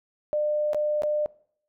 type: tone with dropouts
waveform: sine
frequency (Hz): 600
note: D5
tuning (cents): +37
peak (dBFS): -22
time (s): 0.33-1.26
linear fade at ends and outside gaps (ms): 0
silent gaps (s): 0.733-0.746 / 1.021-1.034
effects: noise-tail reverb RT60 0.6 s tail -21 dB re dry